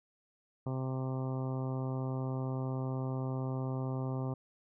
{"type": "harmonic tone", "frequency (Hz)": 130.81, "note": "C3", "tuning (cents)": 0, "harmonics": [1, 2, 3, 4, 5, 6, 7, 8, 9], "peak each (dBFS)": [-34, -40, -44, -46, -48, -50, -51, -52, -53], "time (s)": [0.66, 4.34], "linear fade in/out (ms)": 5, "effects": []}